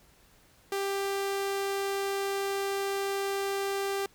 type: tone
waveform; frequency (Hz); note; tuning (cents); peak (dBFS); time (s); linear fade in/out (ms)
sawtooth; 394.6; G4; +11; -25; 0.72-4.06; 2
effects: pink hiss -61 dBFS RMS until 4.14 s